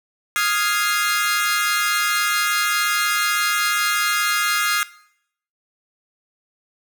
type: chord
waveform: sawtooth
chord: F minor seventh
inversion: third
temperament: equal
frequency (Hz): 1244.5 / 1396.9 / 1661.2 / 2093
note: Eb6 / F6 / Ab6 / C7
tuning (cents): 0 / 0 / 0 / 0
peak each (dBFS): -20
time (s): 0.36-4.83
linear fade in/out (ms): 0
effects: noise-tail reverb RT60 0.7 s tail -19 dB re dry